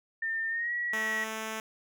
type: tone with pitch glide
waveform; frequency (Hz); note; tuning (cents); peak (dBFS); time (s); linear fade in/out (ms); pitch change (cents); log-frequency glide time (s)
sine; 1805 to 1923.4; A6 to B6; +44 to -46; -29; 0.22-1.24; 5; +110; 0.49-0.73
type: tone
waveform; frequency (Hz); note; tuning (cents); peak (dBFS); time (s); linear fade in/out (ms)
5% pulse; 220; A3; 0; -23; 0.93-1.6; 2
effects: none